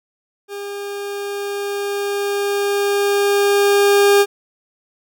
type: tone with level ramp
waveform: 40% pulse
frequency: 403.8 Hz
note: G#4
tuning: 49 cents flat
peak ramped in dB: -26 to -8 dBFS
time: 0.48-4.26 s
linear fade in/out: 50 ms
effects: none